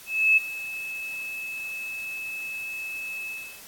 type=tone with ADSR envelope; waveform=sine; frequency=2600 Hz; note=E7; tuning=24 cents flat; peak=-14 dBFS; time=0.06-3.62 s; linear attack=310 ms; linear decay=17 ms; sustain=-17 dB; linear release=330 ms; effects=white hiss -46 dBFS RMS until 3.67 s + AAC 64 kbps